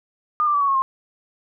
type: tone with pitch steps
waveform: sine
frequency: 1215 / 1183.1 / 1152.1 / 1121.9 / 1092.5 / 1063.8 Hz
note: D#6 / D6 / D6 / C#6 / C#6 / C6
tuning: -42 / +12 / -34 / +20 / -26 / +28 cents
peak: -16 dBFS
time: 0.4-0.82 s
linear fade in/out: 0 ms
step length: 70 ms
effects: none